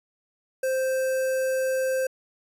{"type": "tone with notch filter", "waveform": "square", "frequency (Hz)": 523, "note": "C5", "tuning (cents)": -1, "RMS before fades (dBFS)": -25, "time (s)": [0.63, 2.07], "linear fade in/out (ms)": 5, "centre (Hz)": 3600, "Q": 0.8, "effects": ["resampled to 32000 Hz"]}